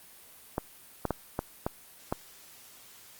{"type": "clicks", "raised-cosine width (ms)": 1, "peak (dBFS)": -14, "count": 6, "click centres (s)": [0.581, 1.053, 1.107, 1.391, 1.665, 2.125], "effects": ["white hiss -53 dBFS RMS until 3.19 s", "Opus 32 kbps"]}